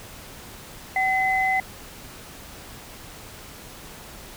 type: tone pair together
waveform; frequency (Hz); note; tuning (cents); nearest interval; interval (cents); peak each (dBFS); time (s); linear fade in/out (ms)
sine; 761.5 / 2033; F#5 / B6; +50 / +50; octave + perfect fourth; 1700; -22; 0.96-1.6; 2
effects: pink hiss -42 dBFS RMS until 4.36 s